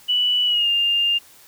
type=tone with pitch glide; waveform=sine; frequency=2960 to 2805 Hz; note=F#7 to F7; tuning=0 to +7 cents; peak=-16 dBFS; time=0.08-1.19 s; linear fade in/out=20 ms; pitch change=-93 cents; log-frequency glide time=0.45-0.69 s; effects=white hiss -49 dBFS RMS until 1.47 s